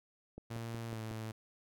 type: click train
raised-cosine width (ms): 2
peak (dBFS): -33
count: 5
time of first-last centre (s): 0.38-1.113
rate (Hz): 5.46
type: tone with pitch glide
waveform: sawtooth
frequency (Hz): 115.2 to 110.7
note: A#2 to A2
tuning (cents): -20 to +11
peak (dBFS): -36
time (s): 0.5-1.32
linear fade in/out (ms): 10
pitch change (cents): -69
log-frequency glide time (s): 0.89-0.98
effects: none